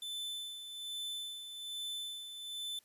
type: tone with tremolo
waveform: 45% pulse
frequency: 3520 Hz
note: A7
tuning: in tune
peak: -38 dBFS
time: 0.02-2.79 s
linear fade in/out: 2 ms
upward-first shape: sine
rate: 1.2 Hz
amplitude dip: 55%
effects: white hiss -69 dBFS RMS until 2.84 s + resampled to 32000 Hz